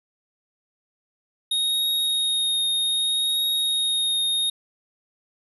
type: tone with vibrato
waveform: square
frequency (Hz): 3730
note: A#7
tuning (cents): 0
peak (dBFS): -21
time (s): 1.51-4.5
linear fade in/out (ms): 5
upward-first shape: triangle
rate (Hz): 0.64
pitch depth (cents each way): 14
effects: none